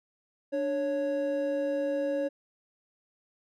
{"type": "tone pair together", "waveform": "triangle", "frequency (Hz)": [293.7, 554.4], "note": ["D4", "C#5"], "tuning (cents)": [0, 0], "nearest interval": "major seventh", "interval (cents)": 1100, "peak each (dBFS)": [-31, -26], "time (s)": [0.52, 2.29], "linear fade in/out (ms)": 20, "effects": []}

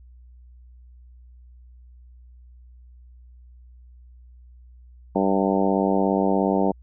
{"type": "harmonic tone with a mistuned harmonic", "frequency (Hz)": 97, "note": "G2", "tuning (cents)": -18, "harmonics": [2, 3, 4, 5, 6, 7, 8, 9], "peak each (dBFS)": [-23, -25, -26, -27, -28, -28, -29, -30], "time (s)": [5.15, 6.72], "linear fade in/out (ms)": 10, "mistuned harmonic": 9, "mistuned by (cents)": 49, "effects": ["added 61 Hz sine -45 dBFS peak until 6.82 s"]}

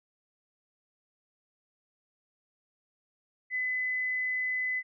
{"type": "tone", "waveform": "sine", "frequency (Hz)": 2013, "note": "B6", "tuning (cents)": 33, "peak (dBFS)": -28, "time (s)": [3.5, 4.83], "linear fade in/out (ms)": 50, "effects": []}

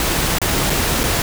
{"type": "noise with dropouts", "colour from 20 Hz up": "pink", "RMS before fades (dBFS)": -18, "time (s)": [0, 1.22], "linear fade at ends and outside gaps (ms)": 1, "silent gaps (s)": [[0.385, 0.416], [0.698, 0.702], [1.034, 1.038]], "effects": []}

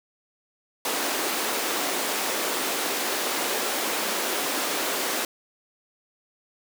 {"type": "high-pass noise", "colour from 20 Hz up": "pink", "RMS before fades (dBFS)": -27, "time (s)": [0.85, 5.25], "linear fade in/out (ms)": 2, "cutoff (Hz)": 290, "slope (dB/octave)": 24, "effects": []}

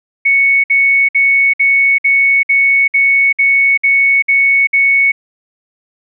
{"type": "tone bursts", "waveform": "sine", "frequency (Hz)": 2217, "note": "C#7", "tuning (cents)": 0, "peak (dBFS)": -7, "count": 11, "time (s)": [0.25, 5.12], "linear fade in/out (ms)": 10, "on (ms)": 390, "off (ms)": 58, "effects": []}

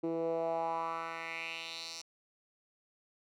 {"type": "tone with band-pass filter sweep", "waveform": "10% pulse", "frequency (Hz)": 164.81, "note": "E3", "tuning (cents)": 0, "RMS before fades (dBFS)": -37, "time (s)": [0.03, 2.02], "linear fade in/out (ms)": 10, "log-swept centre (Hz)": [350, 5500], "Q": 3.3, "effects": []}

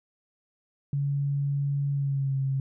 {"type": "tone with pitch glide", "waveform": "sine", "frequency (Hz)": [141.2, 135.14], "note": ["C#3", "C#3"], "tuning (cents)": [32, -44], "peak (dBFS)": -24, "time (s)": [0.93, 2.6], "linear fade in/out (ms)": 2, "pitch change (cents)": -76, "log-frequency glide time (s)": [1.92, 2.37], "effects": []}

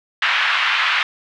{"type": "band-pass noise", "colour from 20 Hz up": "pink", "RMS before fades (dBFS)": -18, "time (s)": [0.22, 1.03], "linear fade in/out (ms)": 2, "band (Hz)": [1200, 3200], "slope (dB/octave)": 24, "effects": []}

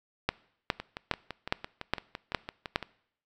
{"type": "two click trains", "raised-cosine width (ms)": 0.3, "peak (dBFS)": [-20, -9], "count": [13, 7], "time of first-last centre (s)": [[0.8, 2.827], [0.29, 2.759]], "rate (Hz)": [5.92, 2.43], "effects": ["noise-tail reverb RT60 0.7 s tail -22 dB re dry"]}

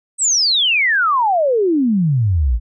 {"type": "exponential sweep", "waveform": "sine", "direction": "down", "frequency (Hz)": [8372, 51.91], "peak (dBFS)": -12, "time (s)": [0.18, 2.6], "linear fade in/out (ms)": 50, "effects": []}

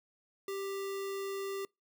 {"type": "tone with sample-and-hold", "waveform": "sine", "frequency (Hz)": 392, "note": "G4", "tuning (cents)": 0, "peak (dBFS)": -35, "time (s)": [0.48, 1.65], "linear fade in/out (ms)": 2, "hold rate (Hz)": 1575, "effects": ["noise-tail reverb RT60 0.2 s tail -25 dB re dry"]}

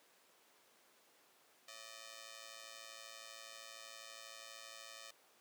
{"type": "ring-modulated tone", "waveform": "5% pulse", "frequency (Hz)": 608, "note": "D#5", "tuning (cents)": -40, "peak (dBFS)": -37, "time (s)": [1.68, 5.11], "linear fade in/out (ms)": 5, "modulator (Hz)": 56.3, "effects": ["pink hiss -68 dBFS RMS until 5.4 s", "high-pass 400 Hz 12 dB/octave"]}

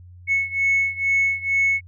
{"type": "beating tone pair", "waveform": "sine", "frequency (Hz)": [2200, 2202.2], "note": ["C#7", "C#7"], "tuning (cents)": [-14, -12], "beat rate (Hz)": 2.2, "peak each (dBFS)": [-19, -21], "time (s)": [0.27, 1.81], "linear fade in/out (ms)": 50, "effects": ["tanh soft clip ceiling -12 dBFS", "added 89 Hz sine -41 dBFS peak until 1.87 s"]}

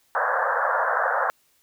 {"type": "band-pass noise", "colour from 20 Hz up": "white", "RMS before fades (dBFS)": -23, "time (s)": [0.15, 1.3], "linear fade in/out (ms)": 0, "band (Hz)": [490, 1700], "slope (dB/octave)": 96, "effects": ["white hiss -64 dBFS RMS until 1.62 s"]}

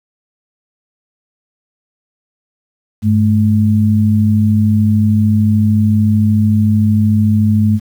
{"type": "tone pair together", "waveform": "sine", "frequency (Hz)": [101.5, 214.9], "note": ["G#2", "A3"], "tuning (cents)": [-39, -41], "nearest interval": "octave + minor second", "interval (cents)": 1298, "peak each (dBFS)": -11, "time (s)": [3.02, 7.8], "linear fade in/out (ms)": 50, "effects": ["7-bit"]}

